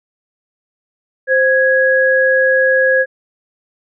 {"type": "tone pair together", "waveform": "sine", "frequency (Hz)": [523.3, 1661.4], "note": ["C5", "G#6"], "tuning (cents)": [0, 0], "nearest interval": "octave + minor sixth", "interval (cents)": 2000, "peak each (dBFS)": -12, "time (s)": [1.27, 3.06], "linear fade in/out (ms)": 50, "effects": []}